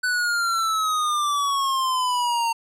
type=exponential sweep; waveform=square; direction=down; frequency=1502 to 914 Hz; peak=-21 dBFS; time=0.03-2.53 s; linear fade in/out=10 ms; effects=low-pass 11000 Hz 12 dB/octave